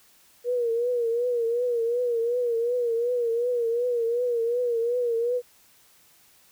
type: tone with vibrato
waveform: sine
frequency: 476.1 Hz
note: A#4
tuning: 37 cents sharp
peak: -22 dBFS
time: 0.44-5.42 s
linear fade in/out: 50 ms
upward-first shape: triangle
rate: 2.7 Hz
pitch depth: 86 cents each way
effects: white hiss -58 dBFS RMS until 6.51 s